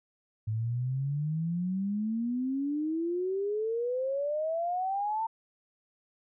sine exponential sweep, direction up, 106.7 to 909 Hz, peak -28 dBFS, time 0.47-5.27 s, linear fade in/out 10 ms, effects none

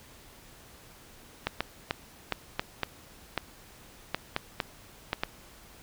clicks, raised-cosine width 0.3 ms, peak -11 dBFS, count 12, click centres 1.47 / 1.606 / 1.909 / 2.323 / 2.595 / 2.833 / 3.377 / 4.146 / 4.364 / 4.602 / 5.131 / 5.235 s, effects pink hiss -53 dBFS RMS until 5.82 s

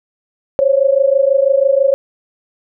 sine tone pair together, 533.9 / 560 Hz, C5 / C#5, +35 / +18 cents, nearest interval minor second, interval 83 cents, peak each -12 dBFS, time 0.59-1.94 s, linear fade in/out 0 ms, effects none

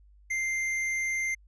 sine tone with tanh clipping, 2093 Hz, C7, in tune, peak -29 dBFS, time 0.3-1.35 s, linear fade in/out 10 ms, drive 12 dB, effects added 50 Hz sine -54 dBFS peak until 1.47 s + resampled to 22050 Hz

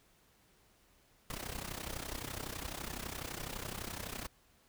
pink noise with amplitude modulation, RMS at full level -39 dBFS, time 1.3-4.27 s, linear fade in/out 2 ms, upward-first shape sine, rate 31.9 Hz, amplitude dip 80%, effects pink hiss -68 dBFS RMS until 4.68 s

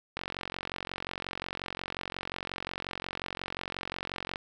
click train, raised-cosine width 0.3 ms, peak -18 dBFS, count 192, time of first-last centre 0.17-4.359 s, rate 45.6 Hz, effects none

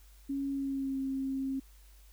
sine tone with pitch glide, 276.3 to 268.1 Hz, C#4 to C4, -6 to +42 cents, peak -31 dBFS, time 0.29-1.6 s, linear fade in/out 10 ms, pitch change -52 cents, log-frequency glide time 0.5-0.98 s, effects added 50 Hz sine -54 dBFS peak until 2.12 s + white hiss -64 dBFS RMS until 2.12 s

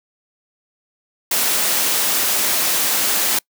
white noise, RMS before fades -18 dBFS, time 1.31-3.39 s, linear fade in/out 5 ms, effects noise-tail reverb RT60 0.1 s tail -26 dB re dry + high-pass 200 Hz 12 dB/octave

